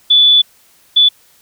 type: tone bursts at uneven times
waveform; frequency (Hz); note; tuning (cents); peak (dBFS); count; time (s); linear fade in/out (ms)
sine; 3465; A7; -27; -5; 2; 0.1-0.42 / 0.96-1.09; 10
effects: white hiss -50 dBFS RMS until 1.41 s